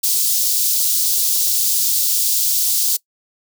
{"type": "high-pass noise", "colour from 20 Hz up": "white", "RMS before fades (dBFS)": -17, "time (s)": [0.03, 2.97], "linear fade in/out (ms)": 10, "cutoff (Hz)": 4100, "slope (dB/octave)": 24, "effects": ["noise-tail reverb RT60 0.1 s tail -22 dB re dry"]}